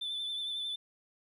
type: tone with vibrato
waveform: sine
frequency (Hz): 3520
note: A7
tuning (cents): 0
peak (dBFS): -32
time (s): 0.01-0.76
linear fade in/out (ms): 10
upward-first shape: sine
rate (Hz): 11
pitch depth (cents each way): 28
effects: tanh soft clip ceiling -32 dBFS + 12-bit